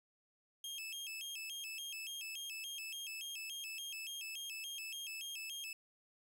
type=tone with vibrato; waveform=sawtooth; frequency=2906 Hz; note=F#7; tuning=32 cents flat; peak=-40 dBFS; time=0.64-5.73 s; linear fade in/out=2 ms; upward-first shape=square; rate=3.5 Hz; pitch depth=180 cents each way; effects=none